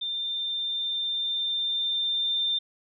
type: tone with level ramp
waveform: sine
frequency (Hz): 3591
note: A7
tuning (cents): +35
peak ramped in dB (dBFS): -28 to -23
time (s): 0.01-2.59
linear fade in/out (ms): 10
effects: none